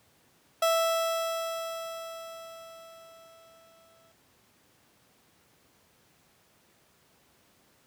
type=tone with exponential decay; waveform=30% pulse; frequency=659.3 Hz; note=E5; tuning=in tune; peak=-19 dBFS; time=0.62-4.12 s; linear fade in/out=5 ms; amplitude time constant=760 ms; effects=pink hiss -64 dBFS RMS until 7.86 s + high-pass 100 Hz 12 dB/octave